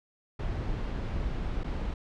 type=noise with dropouts; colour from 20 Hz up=brown; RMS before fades=-32 dBFS; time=0.39-1.94 s; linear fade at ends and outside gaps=5 ms; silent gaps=1.636-1.642 s; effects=low-pass 4000 Hz 12 dB/octave